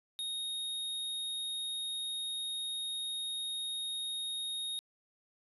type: tone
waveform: square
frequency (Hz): 3729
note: A#7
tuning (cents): 0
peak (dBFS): -36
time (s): 0.19-4.79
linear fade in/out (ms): 0
effects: resampled to 32000 Hz + 13-bit